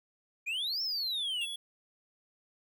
triangle exponential two-way sweep, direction up then down, 2363 to 5460 to 2653 Hz, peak -30 dBFS, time 0.46-1.46 s, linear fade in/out 20 ms, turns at 0.82 s
square tone, 3377 Hz, G#7, 28 cents sharp, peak -37 dBFS, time 1.41-1.56 s, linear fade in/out 5 ms
effects none

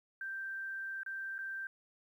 sine tone with dropouts, 1569 Hz, G6, 1 cent sharp, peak -38 dBFS, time 0.21-1.67 s, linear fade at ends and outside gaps 2 ms, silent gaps 1.033-1.062 / 1.382-1.388 s, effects 12-bit

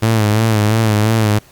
sawtooth tone with vibrato, 108.8 Hz, A2, 19 cents flat, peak -7 dBFS, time 0.02-1.39 s, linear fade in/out 10 ms, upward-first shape sine, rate 2.9 Hz, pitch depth 69 cents each way, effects pink hiss -46 dBFS RMS until 1.51 s + Opus 48 kbps

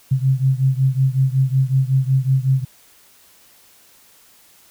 sine beating tone pair, 130.81 / 136.21 Hz, C3 / C#3, 0 / -30 cents, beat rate 5.4 Hz, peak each -16 / -18 dBFS, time 0.11-2.65 s, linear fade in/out 10 ms, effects white hiss -51 dBFS RMS until 4.7 s

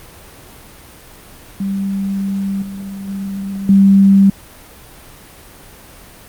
sine tone with level steps, 196 Hz, G3, in tune, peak -16 / -24 / -20 / -5 dBFS, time 1.6-4.3 s, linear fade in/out 5 ms, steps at 2.62 / 3.08 / 3.69 s, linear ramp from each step 2 ms, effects pink hiss -39 dBFS RMS until 6.28 s + Opus 32 kbps

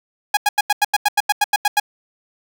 sawtooth tone bursts, 827 Hz, G#5, 8 cents flat, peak -8 dBFS, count 13, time 0.34-1.799 s, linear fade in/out 5 ms, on 31 ms, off 88 ms, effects none

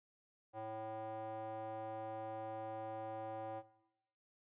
square tone with band-pass filter, 110 Hz, A2, in tune, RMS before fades -45 dBFS, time 0.53-3.63 s, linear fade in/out 50 ms, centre 690 Hz, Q 4.7, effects noise-tail reverb RT60 0.9 s tail -17 dB re dry + resampled to 8000 Hz

